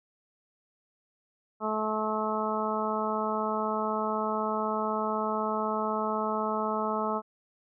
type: harmonic tone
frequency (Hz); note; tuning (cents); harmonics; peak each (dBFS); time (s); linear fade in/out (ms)
216; A3; -32; 1 / 2 / 3 / 4 / 5 / 6; -34 / -34 / -34 / -34 / -34 / -34; 1.6-7.22; 50
effects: none